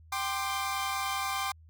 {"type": "chord", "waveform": "sawtooth", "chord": "G suspended fourth", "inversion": "none", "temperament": "equal with one note detuned", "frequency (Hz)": [784, 1046.5, 1191.1], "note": ["G5", "C6", "D6"], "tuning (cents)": [0, 0, 24], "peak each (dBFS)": -31, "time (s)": [0.12, 1.52], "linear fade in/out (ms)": 5, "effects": ["added 80 Hz sine -52 dBFS peak until 1.69 s"]}